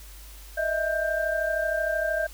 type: tone cluster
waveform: sine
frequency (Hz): 620 / 653 / 1575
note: D#5 / E5 / G6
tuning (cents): -6 / -17 / +8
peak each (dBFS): -28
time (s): 0.57-2.27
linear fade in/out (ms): 10
effects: added 50 Hz sine -43 dBFS peak until 2.33 s + white hiss -49 dBFS RMS until 2.33 s